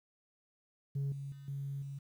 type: tone with level steps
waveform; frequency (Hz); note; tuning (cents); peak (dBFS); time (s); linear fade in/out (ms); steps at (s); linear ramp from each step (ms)
sine; 139; C#3; +5; -30 / -39 / -47 / -36 / -40; 0.95-1.99; 10; 1.12 / 1.32 / 1.48 / 1.82; 2
effects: tanh soft clip ceiling -31 dBFS + 11-bit